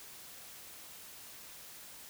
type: silence
effects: white hiss -51 dBFS RMS until 2.09 s